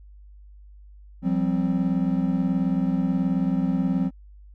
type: chord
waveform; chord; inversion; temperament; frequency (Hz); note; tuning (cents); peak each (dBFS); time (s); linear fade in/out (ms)
triangle; F suspended second; none; equal with one note detuned; 174.61 / 193.19 / 261.6; F3 / G3 / C4; 0 / -25 / 0; -23; 1.22-4.11; 50
effects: added 50 Hz sine -44 dBFS peak until 4.54 s